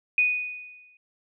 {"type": "tone with exponential decay", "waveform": "sine", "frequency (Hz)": 2480, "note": "D#7", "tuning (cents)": -6, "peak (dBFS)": -16, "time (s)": [0.18, 0.97], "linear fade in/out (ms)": 2, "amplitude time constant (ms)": 170, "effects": []}